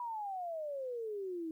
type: exponential sweep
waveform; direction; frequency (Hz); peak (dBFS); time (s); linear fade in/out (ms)
sine; down; 984 to 314.1; -37; 0-1.51; 2
effects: 12-bit